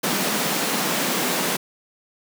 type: high-pass noise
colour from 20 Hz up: pink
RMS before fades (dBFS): -23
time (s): 0.03-1.57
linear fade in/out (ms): 10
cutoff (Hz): 160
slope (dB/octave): 48
effects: none